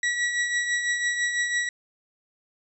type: tone with tremolo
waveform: 40% pulse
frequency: 1930 Hz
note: B6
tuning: 40 cents flat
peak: -20 dBFS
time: 0.03-1.69 s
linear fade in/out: 2 ms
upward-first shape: triangle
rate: 6 Hz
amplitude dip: 55%
effects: resampled to 22050 Hz